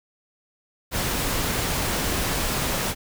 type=noise; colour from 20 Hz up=pink; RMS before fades=-25 dBFS; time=0.91-2.95 s; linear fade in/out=50 ms; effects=none